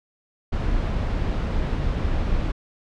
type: noise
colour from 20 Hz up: brown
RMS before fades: -23 dBFS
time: 0.52-2.52 s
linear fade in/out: 10 ms
effects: low-pass 4000 Hz 12 dB/octave